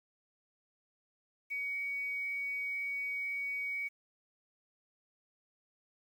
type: tone with quantisation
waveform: sine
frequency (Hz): 2251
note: C#7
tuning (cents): +26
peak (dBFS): -34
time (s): 1.5-3.89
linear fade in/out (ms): 20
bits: 10
effects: none